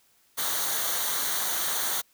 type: noise with comb filter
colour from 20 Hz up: white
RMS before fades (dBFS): -28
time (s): 0.37-2.02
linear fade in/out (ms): 20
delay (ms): 0.39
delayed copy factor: -0.65
effects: white hiss -64 dBFS RMS until 2.13 s